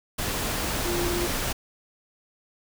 sine tone in noise, 349.2 Hz, F4, in tune, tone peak -27 dBFS, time 0.85-1.27 s, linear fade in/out 10 ms, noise pink, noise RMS -28 dBFS, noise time 0.18-1.53 s, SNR -2 dB, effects none

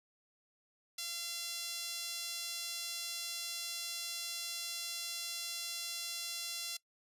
sawtooth tone with high-pass filter, 685 Hz, F5, 34 cents flat, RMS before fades -41 dBFS, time 0.98-6.77 s, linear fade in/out 5 ms, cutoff 4000 Hz, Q 1.1, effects noise-tail reverb RT60 0.1 s tail -21 dB re dry + resampled to 32000 Hz

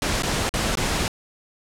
pink noise with dropouts, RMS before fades -23 dBFS, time 0.02-1.08 s, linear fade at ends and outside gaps 1 ms, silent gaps 0.223-0.233 / 0.493-0.539 / 0.754-0.772 s, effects low-pass 9000 Hz 12 dB/octave

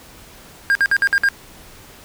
triangle tone bursts, 1611 Hz, G6, 47 cents sharp, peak -10 dBFS, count 6, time 0.7-1.287 s, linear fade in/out 0 ms, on 52 ms, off 55 ms, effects pink hiss -43 dBFS RMS until 2.04 s

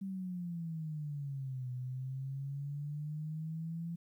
sine exponential two-way sweep, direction down then up, 196 to 124.9 to 170.1 Hz, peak -37 dBFS, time 0.01-3.96 s, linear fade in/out 10 ms, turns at 1.71 s, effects 12-bit

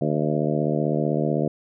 harmonic tone with a mistuned harmonic, 75.8 Hz, D#2, 45 cents flat, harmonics 2 / 3 / 4 / 5 / 6 / 7 / 8 / 9, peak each -25 / -27 / -28 / -29 / -30 / -30 / -31 / -32 dBFS, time 0.01-1.48 s, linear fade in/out 5 ms, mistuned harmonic 9, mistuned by -27 cents, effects none

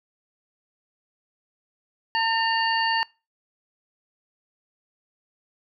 harmonic tone with a mistuned harmonic, 905 Hz, A5, 48 cents sharp, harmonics 1 / 2 / 3 / 5, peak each -23 / -26 / -28 / -30 dBFS, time 2.15-3.03 s, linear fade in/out 0 ms, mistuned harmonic 3, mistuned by +59 cents, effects noise-tail reverb RT60 0.3 s tail -25 dB re dry

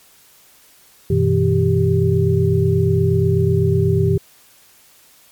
sine tone cluster, 94.3 / 122.5 / 161.7 / 391.6 Hz, F#2 / B2 / E3 / G4, +33 / -14 / -33 / -2 cents, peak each -18 dBFS, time 1.1-4.18 s, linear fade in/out 5 ms, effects white hiss -50 dBFS RMS until 5.31 s + MP3 96 kbps

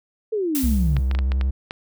sine exponential sweep, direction down, 454.4 to 128.1 Hz, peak -20 dBFS, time 0.32-1 s, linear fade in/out 10 ms
blue noise with exponential decay, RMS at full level -25 dBFS, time 0.55-1.15 s, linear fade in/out 0 ms, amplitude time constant 130 ms
triangle tone with vibrato, 65.41 Hz, C2, in tune, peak -16 dBFS, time 0.63-1.51 s, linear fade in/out 10 ms, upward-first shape sine, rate 11 Hz, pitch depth 49 cents each way
clicks, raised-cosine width 0.3 ms, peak -14 dBFS, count 7, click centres 0.967 / 1.113 / 1.15 / 1.189 / 1.319 / 1.412 / 1.709 s
effects none

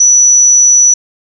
sine tone, 5920 Hz, F#8, in tune, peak -3 dBFS, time 0-0.94 s, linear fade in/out 5 ms, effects none

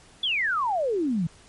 sine exponential sweep, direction down, 3520 to 154.9 Hz, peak -22 dBFS, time 0.23-1.27 s, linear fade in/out 5 ms, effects pink hiss -53 dBFS RMS until 1.48 s + MP3 48 kbps

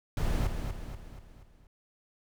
brown noise with echo, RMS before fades -28 dBFS, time 0.17-0.47 s, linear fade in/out 2 ms, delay 240 ms, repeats 5, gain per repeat -6 dB, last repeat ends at 1.67 s, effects none

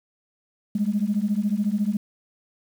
sine beating tone pair, 200 / 214 Hz, G3 / A3, +35 / -48 cents, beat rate 14 Hz, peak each -23 dBFS, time 0.75-1.97 s, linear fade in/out 5 ms, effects tanh soft clip ceiling -13 dBFS + 8-bit

